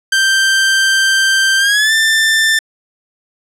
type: tone with pitch glide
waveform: sawtooth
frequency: 1568 to 1780.5 Hz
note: G6 to A6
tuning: 0 to +20 cents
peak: -6 dBFS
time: 0.12-2.59 s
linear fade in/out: 5 ms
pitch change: +220 cents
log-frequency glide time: 1.58-1.93 s
effects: low-pass 10000 Hz 12 dB/octave